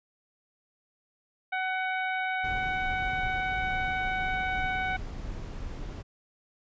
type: harmonic tone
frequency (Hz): 749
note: F#5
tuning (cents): +21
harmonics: 1 / 2 / 3 / 4 / 5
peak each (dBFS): -31 / -32 / -34 / -47 / -47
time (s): 1.52-4.97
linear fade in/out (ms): 10
type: noise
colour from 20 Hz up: brown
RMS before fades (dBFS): -37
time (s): 2.43-6.03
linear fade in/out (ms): 20
effects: resampled to 16000 Hz